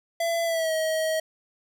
square tone with pitch glide, 672 to 635.4 Hz, E5 to D#5, +33 to +36 cents, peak -24 dBFS, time 0.2-1.2 s, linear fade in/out 5 ms, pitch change -97 cents, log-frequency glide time 0.44-0.73 s, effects none

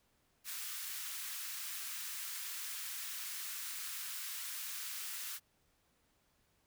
white high-pass noise, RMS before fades -43 dBFS, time 0.44-5.4 s, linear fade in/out 50 ms, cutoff 1200 Hz, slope 24 dB/octave, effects pink hiss -75 dBFS RMS until 6.66 s

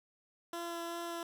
15% pulse tone with vibrato, 339.7 Hz, F4, 48 cents flat, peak -32 dBFS, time 0.53-1.23 s, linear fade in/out 2 ms, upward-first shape sine, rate 2.6 Hz, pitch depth 9 cents each way, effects none

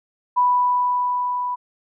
sine tone with level ramp, 987.8 Hz, B5, in tune, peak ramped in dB -13 to -22 dBFS, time 0.36-1.56 s, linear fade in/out 20 ms, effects none

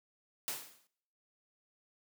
white noise with exponential decay, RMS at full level -35 dBFS, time 0.48-0.87 s, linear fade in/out 0 ms, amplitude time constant 83 ms, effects noise-tail reverb RT60 0.8 s tail -26 dB re dry + high-pass 150 Hz 12 dB/octave

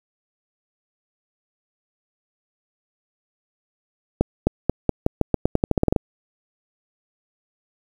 accelerating click train, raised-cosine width 2 ms, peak -3 dBFS, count 16, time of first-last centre 4.21-5.962 s, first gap 260 ms, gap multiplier 0.87, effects 7-bit

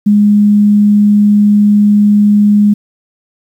sine tone, 206.9 Hz, G#3, 6 cents flat, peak -4 dBFS, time 0.06-2.74 s, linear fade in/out 10 ms, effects 7-bit

